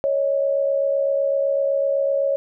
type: tone pair together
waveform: sine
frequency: 554.4 / 622.3 Hz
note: C#5 / D#5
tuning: 0 / 0 cents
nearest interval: major second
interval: 200 cents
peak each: -18 / -25 dBFS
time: 0.04-2.36 s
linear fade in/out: 0 ms
effects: none